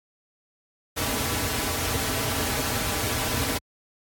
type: noise with comb filter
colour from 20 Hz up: pink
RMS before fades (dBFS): -26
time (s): 0.96-3.59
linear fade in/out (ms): 20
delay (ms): 5.6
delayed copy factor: -0.7
effects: high-pass 60 Hz 12 dB/octave + AAC 64 kbps